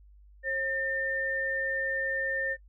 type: tone pair together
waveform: sine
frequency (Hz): 536.6 / 1805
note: C5 / A6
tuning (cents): +44 / +44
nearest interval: octave + major sixth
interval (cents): 2100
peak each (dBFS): -34 / -29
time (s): 0.43-2.57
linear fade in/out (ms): 50
effects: noise-tail reverb RT60 0.1 s tail -25 dB re dry + added 50 Hz sine -52 dBFS peak until 2.68 s